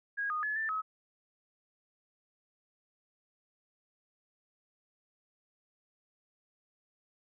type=tone with pitch steps; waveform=sine; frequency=1642 / 1234 / 1710 / 1773 / 1280 Hz; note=G#6 / D#6 / A6 / A6 / D#6; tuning=-20 / -15 / -50 / +13 / +49 cents; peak=-31 dBFS; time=0.17-0.82 s; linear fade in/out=20 ms; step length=130 ms; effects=none